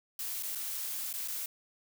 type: noise with dropouts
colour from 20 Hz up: blue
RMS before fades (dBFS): -37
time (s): 0.19-1.46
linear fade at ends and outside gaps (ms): 2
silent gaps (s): 0.426-0.432 / 0.551-0.555 / 1.129-1.138 / 1.277-1.282
effects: none